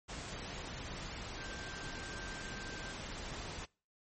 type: tone in noise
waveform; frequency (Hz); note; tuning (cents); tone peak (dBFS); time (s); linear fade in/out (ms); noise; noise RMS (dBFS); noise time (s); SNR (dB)
sine; 1568; G6; 0; -48; 1.37-2.94; 20; pink; -44; 0.08-3.66; -7
effects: noise-tail reverb RT60 0.4 s tail -26 dB re dry + MP3 32 kbps